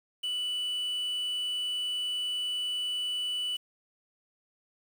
triangle tone with quantisation, 2970 Hz, F#7, 6 cents sharp, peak -28 dBFS, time 0.23-3.57 s, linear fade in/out 10 ms, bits 8, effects none

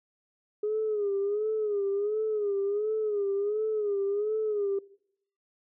sine tone with vibrato, 415.3 Hz, G#4, in tune, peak -25 dBFS, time 0.63-4.79 s, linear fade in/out 5 ms, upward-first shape sine, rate 1.4 Hz, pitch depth 87 cents each way, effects noise-tail reverb RT60 0.7 s tail -21 dB re dry + tanh soft clip ceiling -21 dBFS

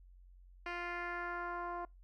10% pulse tone with low-pass filter sweep, 349.2 Hz, F4, in tune, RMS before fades -41 dBFS, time 0.66-1.85 s, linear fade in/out 2 ms, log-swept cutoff 2900 to 910 Hz, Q 1.9, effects noise-tail reverb RT60 0.2 s tail -25 dB re dry + added 45 Hz sine -56 dBFS peak until 2.03 s

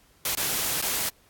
white noise with dropouts, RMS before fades -27 dBFS, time 0.25-1.09 s, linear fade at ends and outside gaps 2 ms, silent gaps 0.351-0.372 / 0.813-0.823 s, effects pink hiss -60 dBFS RMS until 1.29 s + AAC 64 kbps

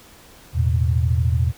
sine chord, E suspended fourth, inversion none, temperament equal, 82.41 / 110 / 123.47 Hz, E2 / A2 / B2, 0 / 0 / 0 cents, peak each -18 / -23 / -21 dBFS, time 0.53-1.53 s, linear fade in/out 50 ms, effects pink hiss -47 dBFS RMS until 1.57 s

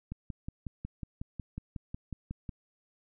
click train, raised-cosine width 5 ms, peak -25 dBFS, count 14, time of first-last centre 0.12-2.492 s, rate 5.48 Hz, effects none

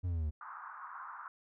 triangle exponential sweep, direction down, 92.5 to 73.42 Hz, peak -30 dBFS, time 0.03-0.31 s, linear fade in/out 20 ms
white band-pass noise, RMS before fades -47 dBFS, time 0.41-1.28 s, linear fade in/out 2 ms, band 940 to 1400 Hz, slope 48 dB/octave
effects none

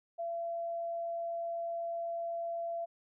sine tone, 677 Hz, E5, 46 cents sharp, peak -34 dBFS, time 0.18-2.86 s, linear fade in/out 20 ms, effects none

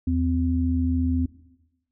sine tone pair together, 80.9 / 256.8 Hz, E2 / C4, -32 / -32 cents, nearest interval octave + minor sixth, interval 2000 cents, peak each -23 / -23 dBFS, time 0.07-1.26 s, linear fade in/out 5 ms, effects noise-tail reverb RT60 1.0 s tail -17 dB re dry

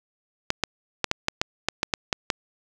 clicks, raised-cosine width 0.2 ms, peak -4 dBFS, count 11, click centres 0.504 / 0.637 / 1.043 / 1.114 / 1.284 / 1.415 / 1.686 / 1.831 / 1.938 / 2.128 / 2.302 s, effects none

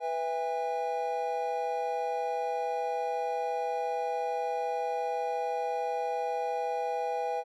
triangle chord, E major, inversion second, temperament equal with one note detuned, 493.9 / 659.3 / 810.7 Hz, B4 / E5 / G#5, 0 / 0 / -42 cents, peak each -32 / -34 / -30 dBFS, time 0-7.44 s, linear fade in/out 50 ms, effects none

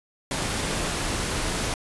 pink noise with amplitude modulation, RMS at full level -26 dBFS, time 0.31-1.74 s, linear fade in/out 2 ms, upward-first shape sine, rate 272 Hz, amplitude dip 25%, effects resampled to 24000 Hz

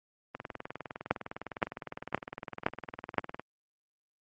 two click trains, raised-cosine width 0.5 ms, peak -9 / -23 dBFS, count 5 / 61, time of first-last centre 1.11-3.183 / 0.35-3.396 s, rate 1.93 / 19.7 Hz, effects high-pass 100 Hz 12 dB/octave + Opus 32 kbps

